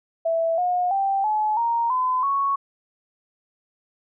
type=tone with pitch steps; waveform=sine; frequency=659.3 / 719 / 784 / 855 / 932.4 / 1016.8 / 1108.8 Hz; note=E5 / F#5 / G5 / A5 / A#5 / C6 / C#6; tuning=0 / -50 / 0 / -50 / 0 / -50 / 0 cents; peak=-19 dBFS; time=0.25-2.56 s; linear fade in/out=10 ms; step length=330 ms; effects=none